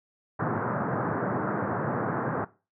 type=band-pass noise; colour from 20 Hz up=pink; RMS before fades=-29 dBFS; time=0.39-2.45 s; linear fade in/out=10 ms; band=110 to 1600 Hz; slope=48 dB/octave; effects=noise-tail reverb RT60 0.3 s tail -18 dB re dry